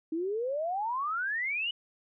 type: exponential sweep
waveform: sine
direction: up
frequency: 311.1 to 2988 Hz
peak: -29 dBFS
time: 0.12-1.71 s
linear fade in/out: 5 ms
effects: none